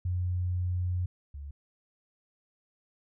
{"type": "tone pair in turn", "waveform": "sine", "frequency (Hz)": [90, 71.31], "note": ["F#2", "C#2"], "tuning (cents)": [-47, 50], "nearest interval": "major third", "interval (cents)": 403, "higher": "first", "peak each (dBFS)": [-27, -38], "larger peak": "first", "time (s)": [[0.05, 1.06], [1.34, 1.51]], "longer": "first", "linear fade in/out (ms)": 5, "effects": []}